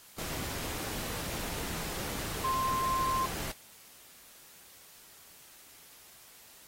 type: tone in noise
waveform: sine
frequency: 1049 Hz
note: C6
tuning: 4 cents sharp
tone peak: -28 dBFS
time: 2.44-3.26 s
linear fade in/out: 5 ms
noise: pink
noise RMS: -38 dBFS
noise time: 0.18-3.52 s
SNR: +7 dB
effects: white hiss -55 dBFS RMS until 6.67 s + AAC 48 kbps